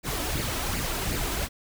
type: noise with flanger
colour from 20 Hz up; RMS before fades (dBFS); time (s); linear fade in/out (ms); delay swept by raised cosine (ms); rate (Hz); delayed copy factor
pink; -29; 0.03-1.49; 50; 0.42 to 3.12; 2.7; +0.55
effects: none